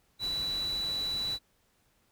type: tone in noise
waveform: sine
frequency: 3951 Hz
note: B7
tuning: in tune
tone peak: -30 dBFS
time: 0.19-1.39 s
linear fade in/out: 50 ms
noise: pink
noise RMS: -44 dBFS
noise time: 0.19-1.39 s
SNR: +11 dB
effects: pink hiss -70 dBFS RMS until 2.11 s